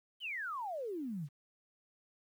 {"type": "exponential sweep", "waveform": "sine", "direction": "down", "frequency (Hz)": [3167, 132.5], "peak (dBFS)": -37, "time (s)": [0.2, 1.29], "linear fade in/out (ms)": 50, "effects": ["11-bit"]}